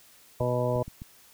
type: harmonic tone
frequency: 123.47 Hz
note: B2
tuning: in tune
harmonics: 1 / 2 / 3 / 4 / 5 / 7 / 8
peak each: -29 / -35 / -35 / -30 / -29 / -38 / -37 dBFS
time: 0.4-0.83 s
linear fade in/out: 5 ms
type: clicks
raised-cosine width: 5 ms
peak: -27 dBFS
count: 4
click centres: 0.411 / 0.76 / 0.88 / 1.019 s
effects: white hiss -56 dBFS RMS until 1.33 s